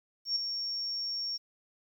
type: tone with ADSR envelope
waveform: sine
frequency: 5510 Hz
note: F8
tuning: 24 cents flat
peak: -25 dBFS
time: 0.25-1.38 s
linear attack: 110 ms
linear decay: 7 ms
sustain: -7 dB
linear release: 21 ms
effects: 10-bit